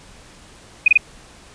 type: tone bursts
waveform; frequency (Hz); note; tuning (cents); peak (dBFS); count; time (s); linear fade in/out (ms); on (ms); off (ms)
sine; 2489; D#7; 0; -7; 3; 0.86-0.975; 5; 21; 26
effects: pink hiss -45 dBFS RMS until 1.54 s + resampled to 22050 Hz